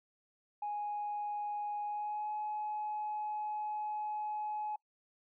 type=tone with pitch glide; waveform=sine; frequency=830.6 to 846.6 Hz; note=G#5 to G#5; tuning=0 to +33 cents; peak=-34 dBFS; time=0.62-4.76 s; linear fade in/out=5 ms; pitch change=+33 cents; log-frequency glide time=1.85-2.31 s; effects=noise-tail reverb RT60 0.1 s tail -26 dB re dry + tanh soft clip ceiling -31 dBFS

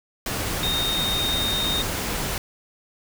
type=tone in noise; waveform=sine; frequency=3695 Hz; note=A#7; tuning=16 cents flat; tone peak=-23 dBFS; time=0.63-1.82 s; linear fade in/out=2 ms; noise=pink; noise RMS=-27 dBFS; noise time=0.26-2.38 s; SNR=+1 dB; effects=none

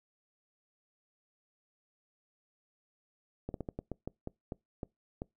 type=slowing click train; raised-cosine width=2 ms; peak=-24 dBFS; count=11; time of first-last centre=3.49-5.219 s; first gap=52 ms; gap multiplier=1.25; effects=noise-tail reverb RT60 0.2 s tail -25 dB re dry

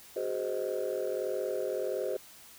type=chord; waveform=sine; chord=Ab dominant seventh; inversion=third; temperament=just; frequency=373.8 / 415.3 / 519.1 / 623 Hz; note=Gb4 / Ab4 / C5 / Eb5; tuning=+18 / 0 / -14 / +2 cents; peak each=-35 / -35 / -33 / -36 dBFS; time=0.16-2.17 s; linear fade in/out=5 ms; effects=tanh soft clip ceiling -24 dBFS + white hiss -53 dBFS RMS until 2.58 s

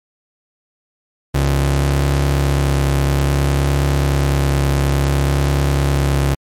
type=ring-modulated tone; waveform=45% pulse; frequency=104.1 Hz; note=G#2; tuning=5 cents sharp; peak=-10 dBFS; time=1.34-6.35 s; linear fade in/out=10 ms; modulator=34.8 Hz; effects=MP3 64 kbps

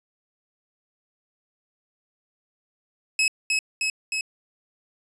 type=tone with echo; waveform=sawtooth; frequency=2572 Hz; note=E7; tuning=43 cents flat; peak=-15 dBFS; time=3.19-3.28 s; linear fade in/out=2 ms; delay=310 ms; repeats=3; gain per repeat=-2 dB; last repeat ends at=4.21 s; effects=resampled to 24000 Hz

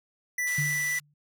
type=tone; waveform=square; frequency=1975.5 Hz; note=B6; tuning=in tune; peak=-27 dBFS; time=0.38-0.99 s; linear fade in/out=5 ms
type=band-pass noise; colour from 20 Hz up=white; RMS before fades=-42 dBFS; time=0.47-1 s; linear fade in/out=2 ms; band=960 to 13000 Hz; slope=24 dB/octave
type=tone with exponential decay; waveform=sine; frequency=146.83 Hz; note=D3; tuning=in tune; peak=-25 dBFS; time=0.58-1.14 s; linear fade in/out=5 ms; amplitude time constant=120 ms
effects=none

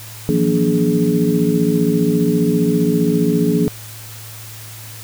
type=tone cluster; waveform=sine; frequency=164.5 / 179.5 / 235.3 / 290.4 / 421.7 Hz; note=E3 / F3 / A#3 / D4 / G#4; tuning=-3 / +48 / +16 / -19 / +26 cents; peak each=-19 dBFS; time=0.29-3.68 s; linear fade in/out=0 ms; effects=added 109 Hz sine -35 dBFS peak until 5.03 s + white hiss -36 dBFS RMS until 5.03 s

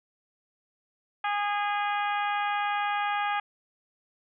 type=harmonic tone; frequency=410.6 Hz; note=G#4; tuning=20 cents flat; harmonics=2 / 3 / 4 / 5 / 6 / 7 / 8; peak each=-28 / -32 / -34 / -38 / -38 / -44 / -44 dBFS; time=1.24-3.4 s; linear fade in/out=5 ms; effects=none

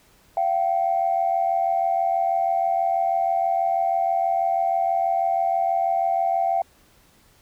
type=tone pair together; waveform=sine; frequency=683.8 / 770 Hz; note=F5 / G5; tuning=-37 / -31 cents; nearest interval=major second; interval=206 cents; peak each=-21 / -21 dBFS; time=0.37-6.62 s; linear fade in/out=2 ms; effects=tanh soft clip ceiling -12 dBFS + pink hiss -57 dBFS RMS until 7.41 s

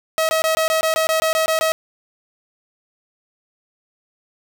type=tone bursts; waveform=sawtooth; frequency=640 Hz; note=D#5; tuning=49 cents sharp; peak=-12 dBFS; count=12; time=0.18-1.72 s; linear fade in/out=0 ms; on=110 ms; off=20 ms; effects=none

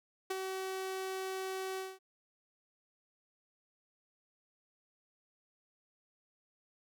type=tone with ADSR envelope; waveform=sawtooth; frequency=379.4 Hz; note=F#4; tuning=43 cents sharp; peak=-28 dBFS; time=0.3-1.99 s; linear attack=8 ms; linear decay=24 ms; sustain=-5 dB; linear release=210 ms; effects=none

